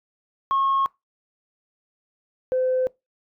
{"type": "tone pair in turn", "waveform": "sine", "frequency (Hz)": [1087, 513], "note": ["C#6", "C5"], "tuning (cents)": [-34, -34], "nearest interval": "octave + minor second", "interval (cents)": 1300, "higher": "first", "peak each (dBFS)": [-17, -18], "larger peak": "first", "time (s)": [[0.51, 0.86], [2.52, 2.87]], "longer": "neither", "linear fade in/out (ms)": 0, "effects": ["noise-tail reverb RT60 0.2 s tail -23 dB re dry", "tanh soft clip ceiling -15 dBFS"]}